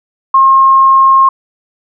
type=tone; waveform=sine; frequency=1072 Hz; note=C6; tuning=42 cents sharp; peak=-3 dBFS; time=0.34-1.29 s; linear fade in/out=5 ms; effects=none